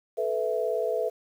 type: chord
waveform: sine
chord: A suspended second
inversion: none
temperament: equal with one note detuned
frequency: 435.7 / 493.9 / 659.3 Hz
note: A4 / B4 / E5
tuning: -17 / 0 / 0 cents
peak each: -29 dBFS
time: 0.17-1.1 s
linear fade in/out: 20 ms
effects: 9-bit